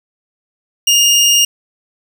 25% pulse tone, 2835 Hz, F7, 25 cents sharp, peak -4 dBFS, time 0.87-1.45 s, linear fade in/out 5 ms, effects none

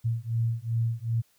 sine beating tone pair, 113.9 / 116.5 Hz, A#2 / A#2, -40 / -1 cents, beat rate 2.6 Hz, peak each -28 dBFS, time 0.04-1.22 s, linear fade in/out 20 ms, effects white hiss -66 dBFS RMS until 1.38 s

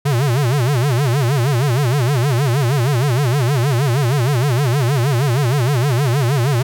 square tone with vibrato, 130.81 Hz, C3, in tune, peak -14 dBFS, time 0.05-6.63 s, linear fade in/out 10 ms, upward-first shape sine, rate 6.4 Hz, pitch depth 220 cents each way, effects none

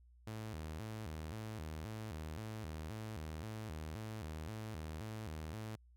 sawtooth tone with vibrato, 92.5 Hz, F#2, in tune, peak -39 dBFS, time 0.27-5.76 s, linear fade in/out 5 ms, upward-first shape square, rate 1.9 Hz, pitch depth 290 cents each way, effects added 60 Hz sine -61 dBFS peak until 5.96 s

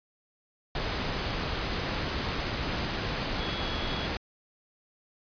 sine tone in noise, 3349 Hz, G#7, 14 cents sharp, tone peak -39 dBFS, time 3.4-4.06 s, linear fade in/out 2 ms, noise pink, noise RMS -31 dBFS, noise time 0.75-4.17 s, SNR -11 dB, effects resampled to 11025 Hz

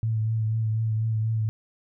sine tone with vibrato, 110.7 Hz, A2, 11 cents sharp, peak -22 dBFS, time 0.03-1.49 s, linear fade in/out 0 ms, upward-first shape triangle, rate 4.1 Hz, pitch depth 33 cents each way, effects none

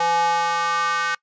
square tone with high-pass filter sweep, 169.2 Hz, E3, 45 cents sharp, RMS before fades -21 dBFS, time 0-1.15 s, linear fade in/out 5 ms, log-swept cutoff 750 to 1400 Hz, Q 4.1, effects noise-tail reverb RT60 0.1 s tail -23 dB re dry + resampled to 16000 Hz

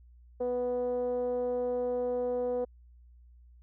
10% pulse tone with low-pass filter, 246.9 Hz, B3, in tune, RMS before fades -31 dBFS, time 0.4-2.65 s, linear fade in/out 10 ms, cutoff 540 Hz, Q 7.4, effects added 60 Hz sine -53 dBFS peak until 3.62 s

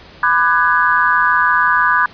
sine chord, G# half-diminished seventh, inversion first, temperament just, 996.7 / 1196.1 / 1495.1 / 1661.2 Hz, B5 / D6 / F#6 / G#6, +16 / +31 / +18 / 0 cents, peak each -16 dBFS, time 0.23-2.06 s, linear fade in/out 2 ms, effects pink hiss -40 dBFS RMS until 2.13 s + resampled to 11025 Hz

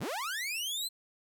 sawtooth linear sweep, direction up, 61.74 to 4160 Hz, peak -30 dBFS, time 0-0.89 s, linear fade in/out 20 ms, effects none

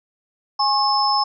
sine tone cluster, 827 / 1081 / 5240 Hz, G#5 / C#6 / E8, -8 / -44 / -11 cents, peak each -20 dBFS, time 0.59-1.24 s, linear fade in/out 10 ms, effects none

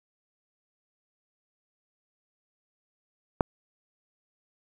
click, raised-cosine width 1 ms, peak -7 dBFS, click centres 3.408 s, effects 7-bit

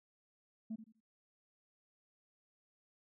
sine tone with echo, 221.1 Hz, A3, 9 cents sharp, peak -37 dBFS, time 0.7-0.76 s, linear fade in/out 10 ms, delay 82 ms, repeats 3, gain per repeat -12 dB, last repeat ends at 1.006 s, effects tanh soft clip ceiling -36 dBFS

